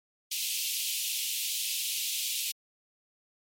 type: high-pass noise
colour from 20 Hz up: pink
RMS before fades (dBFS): -32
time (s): 0.31-2.52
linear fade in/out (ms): 10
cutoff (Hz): 2600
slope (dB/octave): 48
effects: MP3 64 kbps